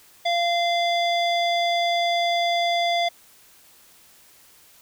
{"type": "tone with low-pass filter", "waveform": "square", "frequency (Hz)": 690, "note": "F5", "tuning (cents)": -21, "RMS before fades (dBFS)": -22, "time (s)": [0.25, 3.09], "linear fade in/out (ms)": 10, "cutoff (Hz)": 3900, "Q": 2.5, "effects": ["white hiss -53 dBFS RMS until 4.81 s"]}